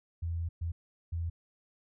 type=tone bursts at uneven times; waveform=sine; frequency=84 Hz; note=E2; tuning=33 cents sharp; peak=-31 dBFS; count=3; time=0.22-0.49 / 0.61-0.72 / 1.12-1.3 s; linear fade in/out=10 ms; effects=none